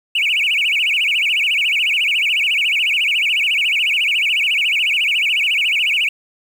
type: tone with vibrato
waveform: triangle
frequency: 2564 Hz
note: E7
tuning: 49 cents flat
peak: -11 dBFS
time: 0.15-6.09 s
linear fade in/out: 5 ms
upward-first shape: sine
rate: 14 Hz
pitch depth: 260 cents each way
effects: tanh soft clip ceiling -10 dBFS + 7-bit